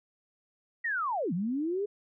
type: linear two-way sweep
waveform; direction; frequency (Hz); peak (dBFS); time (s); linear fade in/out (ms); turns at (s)
sine; down then up; 1935 to 160.7 to 421.8; -28; 0.84-1.86; 10; 1.33
effects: none